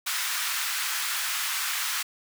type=high-pass noise; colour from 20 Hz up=pink; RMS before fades=-29 dBFS; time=0.06-2.03 s; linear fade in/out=10 ms; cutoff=1200 Hz; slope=24 dB/octave; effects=none